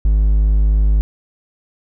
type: tone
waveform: triangle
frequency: 51.8 Hz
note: G#1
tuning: 4 cents flat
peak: -8 dBFS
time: 0.05-1.01 s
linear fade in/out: 0 ms
effects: none